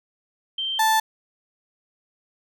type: tone pair in turn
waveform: sine / 35% pulse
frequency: 3136 / 880 Hz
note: G7 / A5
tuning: 0 / 0 cents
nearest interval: octave + minor seventh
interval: 2200 cents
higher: first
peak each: -24 / -15 dBFS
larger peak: second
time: 0.58-0.79 / 0.79-1 s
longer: neither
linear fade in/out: 5 ms
effects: none